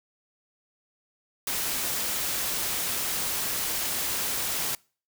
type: noise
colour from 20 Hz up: white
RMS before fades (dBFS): -29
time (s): 1.47-4.75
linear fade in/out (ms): 2
effects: noise-tail reverb RT60 0.4 s tail -26 dB re dry